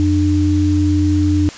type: tone pair together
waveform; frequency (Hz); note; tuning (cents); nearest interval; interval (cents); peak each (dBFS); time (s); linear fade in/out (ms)
sine; 89.1 / 299.7; F2 / D4; +35 / +35; octave + major sixth; 2100; -14; 0-1.49; 0
effects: white hiss -34 dBFS RMS until 1.57 s + resampled to 16000 Hz